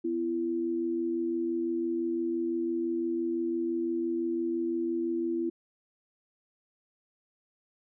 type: tone pair together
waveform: sine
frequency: 250.6 / 336.5 Hz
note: B3 / E4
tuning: +25 / +36 cents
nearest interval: perfect fourth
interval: 511 cents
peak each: -35 / -28 dBFS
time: 0.04-5.5 s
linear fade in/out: 10 ms
effects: none